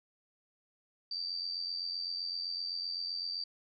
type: tone with amplitude modulation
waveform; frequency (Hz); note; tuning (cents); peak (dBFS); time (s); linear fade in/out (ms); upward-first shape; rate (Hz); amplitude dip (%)
sine; 4653; D8; -17; -32; 1.11-3.44; 5; sine; 87.8; 60
effects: none